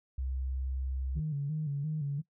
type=tone with pitch glide; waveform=sine; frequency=65.41 to 65.86 Hz; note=C2 to C2; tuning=0 to +12 cents; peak=-31 dBFS; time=0.18-1.2 s; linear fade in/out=5 ms; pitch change=+12 cents; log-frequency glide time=0.29-0.82 s
type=tone with vibrato; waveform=sine; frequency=148.1 Hz; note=D3; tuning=15 cents sharp; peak=-30 dBFS; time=1.15-2.22 s; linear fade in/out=20 ms; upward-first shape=square; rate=2.9 Hz; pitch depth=77 cents each way
effects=noise-tail reverb RT60 0.1 s tail -21 dB re dry + tanh soft clip ceiling -24 dBFS